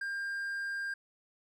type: tone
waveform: triangle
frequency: 1600 Hz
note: G6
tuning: 35 cents sharp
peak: -32 dBFS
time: 0.01-0.94 s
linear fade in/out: 5 ms
effects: none